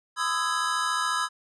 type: chord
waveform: square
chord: E major seventh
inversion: second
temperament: equal with one note detuned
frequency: 1012 / 1244.5 / 1318.5 / 1661.2 Hz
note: B5 / D#6 / E6 / G#6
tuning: +42 / 0 / 0 / 0 cents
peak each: -31 dBFS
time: 0.16-1.29 s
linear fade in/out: 50 ms
effects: resampled to 24000 Hz